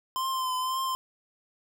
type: tone with vibrato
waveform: square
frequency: 1036 Hz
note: C6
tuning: 17 cents flat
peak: -28 dBFS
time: 0.16-0.95 s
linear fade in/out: 0 ms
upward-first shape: triangle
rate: 1.9 Hz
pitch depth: 38 cents each way
effects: none